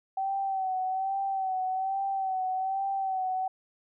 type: tone with vibrato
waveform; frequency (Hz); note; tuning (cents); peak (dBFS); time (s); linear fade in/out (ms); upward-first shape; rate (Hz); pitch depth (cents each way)
sine; 765; G5; -42; -27; 0.17-3.48; 5; sine; 1.2; 43
effects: none